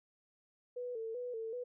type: tone with vibrato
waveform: sine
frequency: 470 Hz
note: A#4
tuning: 14 cents sharp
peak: -38 dBFS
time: 0.76-1.64 s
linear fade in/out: 10 ms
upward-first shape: square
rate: 2.6 Hz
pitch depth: 81 cents each way
effects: none